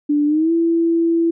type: tone with pitch glide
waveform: sine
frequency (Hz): 293.7 to 333.5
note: D4 to E4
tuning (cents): 0 to +20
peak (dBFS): -13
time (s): 0.09-1.31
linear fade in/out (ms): 10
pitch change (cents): +220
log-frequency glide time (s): 0.26-0.52
effects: none